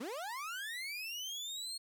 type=linear sweep; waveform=30% pulse; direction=up; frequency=202.1 to 4304 Hz; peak=-37 dBFS; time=0-1.78 s; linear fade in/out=10 ms; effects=none